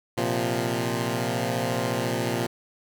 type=chord; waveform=10% pulse; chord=Bb suspended second; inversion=none; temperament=equal; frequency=116.54 / 130.81 / 174.61 Hz; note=Bb2 / C3 / F3; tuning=0 / 0 / 0 cents; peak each=-19 / -21 / -23 dBFS; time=0.17-2.47 s; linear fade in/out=10 ms; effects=none